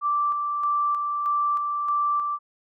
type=tone with tremolo; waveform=sine; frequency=1171 Hz; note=D6; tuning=5 cents flat; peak=-20 dBFS; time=0.01-2.39 s; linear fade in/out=50 ms; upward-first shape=square; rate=1.6 Hz; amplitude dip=35%; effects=none